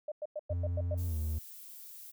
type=tone bursts; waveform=sine; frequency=603 Hz; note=D5; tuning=46 cents sharp; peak=-34 dBFS; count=7; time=0.08-0.946 s; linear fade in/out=5 ms; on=38 ms; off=100 ms
type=tone with pitch glide; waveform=triangle; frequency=87.31 to 77.78 Hz; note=F2 to D#2; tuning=0 to 0 cents; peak=-29 dBFS; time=0.5-1.39 s; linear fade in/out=10 ms; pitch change=-200 cents; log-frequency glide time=1.06-1.17 s
type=noise; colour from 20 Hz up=violet; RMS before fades=-49 dBFS; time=0.97-2.12 s; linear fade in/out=20 ms
effects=none